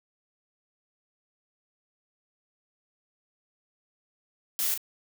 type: noise with echo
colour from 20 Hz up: blue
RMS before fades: -28 dBFS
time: 4.59-4.74 s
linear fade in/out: 0 ms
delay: 36 ms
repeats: 1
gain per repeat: -6 dB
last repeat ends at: 4.776 s
effects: none